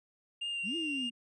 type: tone with vibrato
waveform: triangle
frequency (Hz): 2794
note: F7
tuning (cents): 0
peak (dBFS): -32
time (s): 0.41-1.1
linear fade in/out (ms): 10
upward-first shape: sine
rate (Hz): 3.5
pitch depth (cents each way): 18
type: exponential two-way sweep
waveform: sine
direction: up then down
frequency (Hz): 164.9 to 343 to 231.7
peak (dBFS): -35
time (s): 0.63-1.11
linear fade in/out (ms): 50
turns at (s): 0.76
effects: tanh soft clip ceiling -24 dBFS + resampled to 22050 Hz